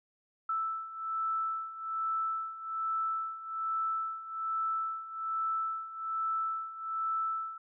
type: beating tone pair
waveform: sine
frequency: 1318.5 / 1319.7 Hz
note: E6 / E6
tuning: 0 / +2 cents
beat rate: 1.2 Hz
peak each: -37 / -33 dBFS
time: 0.49-7.58 s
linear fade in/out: 5 ms
effects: none